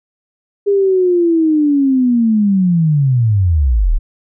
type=linear sweep; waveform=sine; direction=down; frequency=407.5 to 30.44 Hz; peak=-9 dBFS; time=0.66-3.99 s; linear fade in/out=20 ms; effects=none